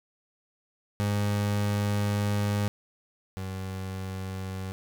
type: tone pair in turn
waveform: 30% pulse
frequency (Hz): 102.7 / 94.89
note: G#2 / F#2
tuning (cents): -19 / +44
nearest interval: minor second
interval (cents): 137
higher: first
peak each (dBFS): -22 / -30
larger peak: first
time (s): 1-2.68 / 3.37-4.72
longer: first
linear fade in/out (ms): 0
effects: none